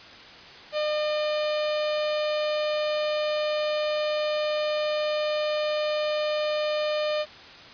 sawtooth tone with notch filter, 605 Hz, D#5, 49 cents flat, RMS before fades -26 dBFS, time 0.72-7.26 s, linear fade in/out 50 ms, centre 1500 Hz, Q 1.3, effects white hiss -45 dBFS RMS until 7.73 s + resampled to 11025 Hz

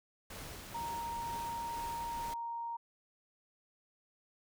pink noise with tremolo, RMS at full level -46 dBFS, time 0.3-2.34 s, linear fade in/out 5 ms, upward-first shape sine, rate 2.1 Hz, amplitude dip 25%
sine tone, 932.3 Hz, A#5, in tune, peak -37 dBFS, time 0.74-2.77 s, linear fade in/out 10 ms
effects none

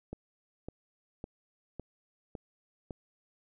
click train, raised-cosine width 2 ms, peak -26 dBFS, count 6, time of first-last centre 0.13-2.908 s, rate 1.8 Hz, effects none

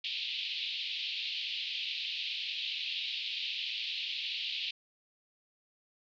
pink band-pass noise, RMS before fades -37 dBFS, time 0.04-4.71 s, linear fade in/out 5 ms, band 2600 to 4200 Hz, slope 48 dB/octave, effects none

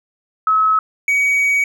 sine / triangle tone pair in turn, 1288 / 2259 Hz, E6 / C#7, -41 / +32 cents, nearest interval minor seventh, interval 973 cents, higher second, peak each -11 dBFS, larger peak neither, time 0.47-0.79 / 1.08-1.64 s, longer second, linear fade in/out 2 ms, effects none

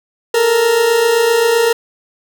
40% pulse tone pair together, 438.5 / 466.2 Hz, A4 / A#4, -6 / 0 cents, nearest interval minor second, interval 106 cents, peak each -17 / -10 dBFS, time 0.34-1.73 s, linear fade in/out 5 ms, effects none

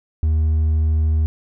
sine tone with hard clipping, 78.3 Hz, D#2, 11 cents sharp, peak -15 dBFS, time 0.23-1.26 s, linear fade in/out 0 ms, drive 2 dB, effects none

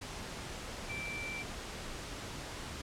sine tone in noise, 2340 Hz, D7, 7 cents flat, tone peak -39 dBFS, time 0.89-1.43 s, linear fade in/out 10 ms, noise pink, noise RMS -43 dBFS, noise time 0.01-2.82 s, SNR +1 dB, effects low-pass 8000 Hz 12 dB/octave

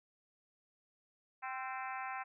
harmonic tone with a mistuned harmonic, 260 Hz, C4, 11 cents flat, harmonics 3 / 4 / 5 / 6 / 7 / 8 / 9 / 10, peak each -43 / -45 / -47 / -49 / -50 / -51 / -52 / -53 dBFS, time 1.42-2.24 s, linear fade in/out 20 ms, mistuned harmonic 5, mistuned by +47 cents, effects none

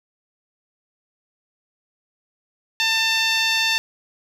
10% pulse tone with band-pass filter, 895 Hz, A5, 29 cents sharp, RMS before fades -20 dBFS, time 2.8-3.78 s, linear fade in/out 0 ms, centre 3100 Hz, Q 0.82, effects none

